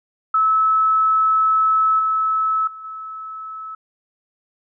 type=tone with level steps; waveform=sine; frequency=1300 Hz; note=E6; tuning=24 cents flat; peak=-13 / -16 / -33 / -29 dBFS; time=0.34-3.75 s; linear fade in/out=5 ms; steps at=1.99 / 2.67 / 2.84 s; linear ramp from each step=5 ms; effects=none